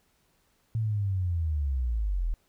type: linear sweep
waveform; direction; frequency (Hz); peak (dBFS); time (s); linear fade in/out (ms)
sine; down; 114 to 37.6; -25; 0.75-2.34; 0
effects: pink hiss -69 dBFS RMS until 2.48 s